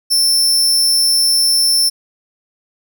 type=tone; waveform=sawtooth; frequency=5360 Hz; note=E8; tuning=28 cents sharp; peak=-8 dBFS; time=0.1-1.9 s; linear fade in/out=20 ms; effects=none